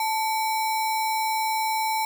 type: tone with sample-and-hold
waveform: sine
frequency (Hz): 880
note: A5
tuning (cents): 0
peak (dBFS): -22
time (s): 0-2.05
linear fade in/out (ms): 2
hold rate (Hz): 3150
effects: none